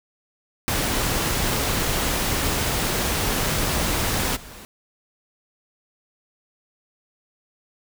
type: noise with level steps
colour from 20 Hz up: pink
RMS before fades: -23 / -41 dBFS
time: 0.68-4.65 s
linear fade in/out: 0 ms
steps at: 4.35 s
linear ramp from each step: 20 ms
effects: none